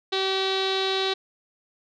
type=tone with low-pass filter; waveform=sawtooth; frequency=383.4 Hz; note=G4; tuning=38 cents flat; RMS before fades=-25 dBFS; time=0.12-1.14 s; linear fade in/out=10 ms; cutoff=3900 Hz; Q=7.2; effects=none